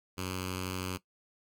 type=tone with notch filter; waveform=5% pulse; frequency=92.5 Hz; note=F#2; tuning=in tune; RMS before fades=-36 dBFS; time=0.17-0.98 s; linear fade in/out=20 ms; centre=700 Hz; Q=0.77; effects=noise-tail reverb RT60 0.1 s tail -17 dB re dry + MP3 96 kbps